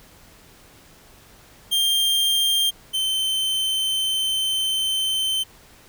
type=tone pair in turn; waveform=45% pulse; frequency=3187 / 3089 Hz; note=G7 / G7; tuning=+28 / -26 cents; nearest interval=minor second; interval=54 cents; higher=first; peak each=-17 / -20 dBFS; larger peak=first; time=1.71-2.71 / 2.93-5.44 s; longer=second; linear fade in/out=20 ms; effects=pink hiss -50 dBFS RMS until 5.88 s